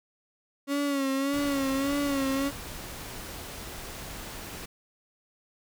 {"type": "tone with vibrato", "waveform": "35% pulse", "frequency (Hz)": 277.2, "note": "C#4", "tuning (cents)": 0, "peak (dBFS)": -24, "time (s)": [0.67, 2.52], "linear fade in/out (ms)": 50, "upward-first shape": "sine", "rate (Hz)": 1.7, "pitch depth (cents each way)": 57}
{"type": "noise", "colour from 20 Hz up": "pink", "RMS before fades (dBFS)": -40, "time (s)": [1.33, 4.66], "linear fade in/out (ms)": 10}
{"effects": []}